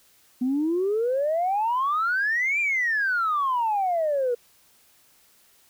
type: exponential two-way sweep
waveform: sine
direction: up then down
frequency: 244.2 to 2418 to 471.4 Hz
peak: -20 dBFS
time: 0.41-4.35 s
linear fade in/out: 10 ms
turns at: 2.6 s
effects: tanh soft clip ceiling -17 dBFS + white hiss -59 dBFS RMS until 5.69 s